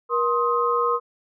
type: tone cluster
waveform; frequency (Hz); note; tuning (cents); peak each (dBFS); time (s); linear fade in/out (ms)
sine; 476.3 / 1054 / 1257; A#4 / C6 / D#6; +37 / +12 / +17; -23; 0.09-1; 50
effects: none